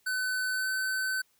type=tone with pitch glide; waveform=square; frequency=1511 to 1524.1 Hz; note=F#6 to G6; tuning=+36 to -49 cents; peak=-29 dBFS; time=0.06-1.22 s; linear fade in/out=10 ms; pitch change=+15 cents; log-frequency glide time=0.52-0.68 s; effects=white hiss -69 dBFS RMS until 1.39 s